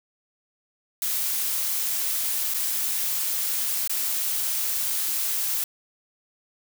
blue noise with dropouts, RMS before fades -26 dBFS, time 1.02-5.64 s, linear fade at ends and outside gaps 2 ms, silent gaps 2.539-2.543 / 3.876-3.895 s, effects none

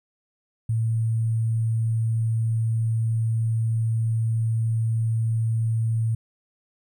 sine tone with sample-and-hold, 112.9 Hz, A2, 45 cents sharp, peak -20 dBFS, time 0.69-6.15 s, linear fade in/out 5 ms, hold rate 8820 Hz, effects none

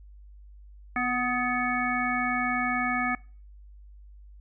harmonic tone with a mistuned harmonic, 246.9 Hz, B3, in tune, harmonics 1 / 3 / 5 / 7 / 9, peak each -31 / -31 / -31 / -31 / -31 dBFS, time 0.96-3.15 s, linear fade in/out 2 ms, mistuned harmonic 5, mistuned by +31 cents, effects noise-tail reverb RT60 0.4 s tail -24 dB re dry + added 50 Hz sine -46 dBFS peak until 4.4 s

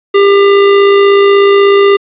square tone with amplitude modulation, 399.5 Hz, G4, 33 cents sharp, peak -3 dBFS, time 0.14-1.97 s, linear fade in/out 10 ms, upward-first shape sine, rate 56.4 Hz, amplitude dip 25%, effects resampled to 8000 Hz + 7-bit

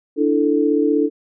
sine chord, D suspended second, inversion none, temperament equal, 293.7 / 329.6 / 440 Hz, D4 / E4 / A4, 0 / 0 / 0 cents, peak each -17 / -20 / -18 dBFS, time 0.16-1.1 s, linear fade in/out 50 ms, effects none

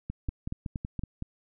two click trains, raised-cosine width 5 ms, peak -21 / -20 dBFS, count 7 / 4, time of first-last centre 0.1-1.224 / 0.29-0.993 s, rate 5.34 / 4.27 Hz, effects none

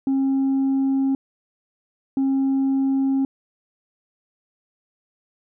sine tone pair in turn, 270 / 270 Hz, C#4 / C#4, -45 / -45 cents, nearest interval unison, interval 0 cents, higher neither, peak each -15 dBFS, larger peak neither, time 0.07-1.15 / 2.17-3.25 s, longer neither, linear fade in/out 2 ms, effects tanh soft clip ceiling -16 dBFS

